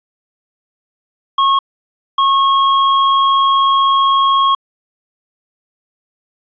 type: tone pair in turn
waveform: square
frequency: 1091 / 1091 Hz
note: C#6 / C#6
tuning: -28 / -28 cents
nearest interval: unison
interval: 0 cents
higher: neither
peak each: -10 dBFS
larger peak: neither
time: 1.38-1.59 / 2.18-4.55 s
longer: second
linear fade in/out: 5 ms
effects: resampled to 11025 Hz + 8-bit